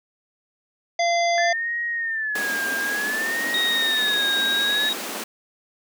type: harmonic tone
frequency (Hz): 687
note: F5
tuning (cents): -29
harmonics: 1 / 3 / 5 / 7 / 9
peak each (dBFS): -19 / -25 / -33 / -31 / -34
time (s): 0.99-1.53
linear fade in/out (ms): 5
type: tone with vibrato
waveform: sine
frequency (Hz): 1738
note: A6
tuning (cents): -22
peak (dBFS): -23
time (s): 1.38-4.89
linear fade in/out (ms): 0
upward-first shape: sine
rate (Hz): 0.57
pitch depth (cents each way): 140
type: high-pass noise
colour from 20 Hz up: pink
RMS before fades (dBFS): -31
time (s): 2.35-5.24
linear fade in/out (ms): 5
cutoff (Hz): 210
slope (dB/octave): 48
type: tone with pitch glide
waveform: sine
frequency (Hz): 3729 to 3794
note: A#7 to A#7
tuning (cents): 0 to +30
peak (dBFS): -21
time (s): 3.54-4.93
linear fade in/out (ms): 2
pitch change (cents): +30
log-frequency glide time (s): 4.24-4.44
effects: none